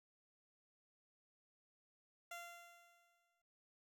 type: tone with exponential decay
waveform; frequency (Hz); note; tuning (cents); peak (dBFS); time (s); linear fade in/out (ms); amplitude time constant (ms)
15% pulse; 690; F5; -21; -40; 2.31-3.42; 5; 240
effects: none